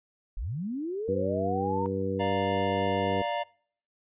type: linear sweep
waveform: sine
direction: up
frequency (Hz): 30.87 to 932.3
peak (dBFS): -30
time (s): 0.37-1.86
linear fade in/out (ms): 0
type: harmonic tone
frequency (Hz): 96.4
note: G2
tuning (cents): -28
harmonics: 1 / 2 / 3 / 4 / 5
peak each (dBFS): -35 / -34 / -35 / -35 / -31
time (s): 1.08-3.22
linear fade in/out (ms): 5
type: chord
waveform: square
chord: Bb major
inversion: first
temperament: equal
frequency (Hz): 587.3 / 698.5 / 932.3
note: D5 / F5 / Bb5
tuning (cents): 0 / 0 / 0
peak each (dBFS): -33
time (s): 2.19-3.44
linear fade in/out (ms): 20
effects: noise-tail reverb RT60 0.6 s tail -25 dB re dry + resampled to 8000 Hz